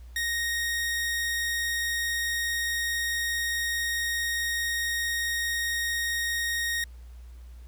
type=tone; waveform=sawtooth; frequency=1864.7 Hz; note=A#6; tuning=in tune; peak=-23 dBFS; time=0.16-6.84 s; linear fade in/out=2 ms; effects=added 60 Hz sine -42 dBFS peak until 7.67 s + pink hiss -62 dBFS RMS until 7.67 s